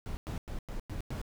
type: noise bursts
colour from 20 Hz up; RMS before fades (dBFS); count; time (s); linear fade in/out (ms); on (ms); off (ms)
brown; -37; 6; 0.06-1.215; 0; 110; 99
effects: none